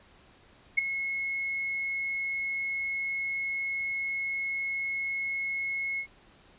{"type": "tone with ADSR envelope", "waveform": "sine", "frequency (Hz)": 2176, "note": "C#7", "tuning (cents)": -33, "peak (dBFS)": -17, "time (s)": [0.77, 6.07], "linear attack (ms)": 15, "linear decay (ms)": 9, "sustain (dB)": -12, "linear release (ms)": 81, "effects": ["pink hiss -58 dBFS RMS until 6.58 s", "resampled to 8000 Hz"]}